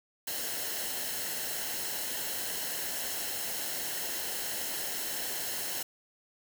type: noise with comb filter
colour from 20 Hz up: white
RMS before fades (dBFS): -35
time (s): 0.27-5.83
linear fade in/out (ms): 5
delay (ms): 0.84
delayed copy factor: -0.55
effects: none